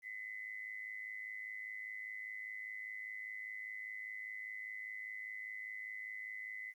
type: tone with amplitude modulation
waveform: sine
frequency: 2025 Hz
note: B6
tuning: 43 cents sharp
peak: -40 dBFS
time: 0.02-6.74 s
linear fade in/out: 50 ms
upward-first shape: sine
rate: 105 Hz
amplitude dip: 70%
effects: 12-bit